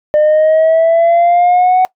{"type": "exponential sweep", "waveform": "sine", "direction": "up", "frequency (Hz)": [601, 746], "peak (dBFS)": -4, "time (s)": [0.14, 1.85], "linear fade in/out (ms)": 0, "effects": ["noise-tail reverb RT60 0.1 s tail -23 dB re dry", "tanh soft clip ceiling -5 dBFS"]}